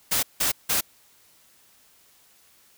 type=noise bursts; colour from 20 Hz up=white; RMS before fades=-23 dBFS; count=3; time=0.11-0.81 s; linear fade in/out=10 ms; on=120 ms; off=170 ms; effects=white hiss -58 dBFS RMS until 2.77 s